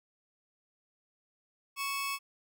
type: tone pair together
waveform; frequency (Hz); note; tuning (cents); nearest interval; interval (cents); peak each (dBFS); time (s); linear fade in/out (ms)
sawtooth; 1110 / 2610; C#6 / E7; +2 / -18; octave + minor third; 1480; -31 / -33; 1.76-2.19; 50
effects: none